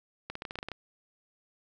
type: clicks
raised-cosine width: 0.3 ms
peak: -21 dBFS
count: 10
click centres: 0.3 / 0.354 / 0.421 / 0.452 / 0.509 / 0.556 / 0.588 / 0.629 / 0.686 / 0.717 s
effects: none